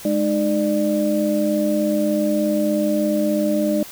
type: tone cluster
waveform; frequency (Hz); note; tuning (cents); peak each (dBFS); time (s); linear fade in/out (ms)
sine; 209.8 / 306.5 / 595; G#3 / D#4 / D5; +18 / -26 / +22; -21; 0.05-3.83; 2
effects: white hiss -38 dBFS RMS until 3.91 s